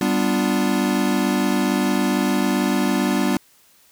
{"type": "chord", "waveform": "square", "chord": "G dominant seventh", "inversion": "none", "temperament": "equal", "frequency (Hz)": [196, 246.9, 293.7, 349.2], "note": ["G3", "B3", "D4", "F4"], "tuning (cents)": [0, 0, 0, 0], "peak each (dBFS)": [-23, -23, -24, -27], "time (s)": [0.01, 3.37], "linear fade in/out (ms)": 2, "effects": ["white hiss -55 dBFS RMS until 3.91 s"]}